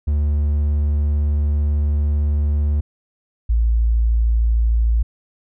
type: tone pair in turn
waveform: triangle / sine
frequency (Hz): 73.5 / 56.62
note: D2 / A#1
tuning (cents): +2 / -50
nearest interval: perfect fourth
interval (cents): 452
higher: first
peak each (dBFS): -13 / -13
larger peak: neither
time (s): 0.07-2.81 / 3.49-5.03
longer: first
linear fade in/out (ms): 10
effects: none